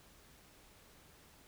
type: silence
effects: pink hiss -62 dBFS RMS until 1.47 s